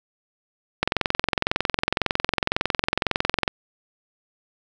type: click train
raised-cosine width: 0.3 ms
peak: -3 dBFS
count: 59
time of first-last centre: 0.83-3.478 s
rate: 21.9 Hz
effects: none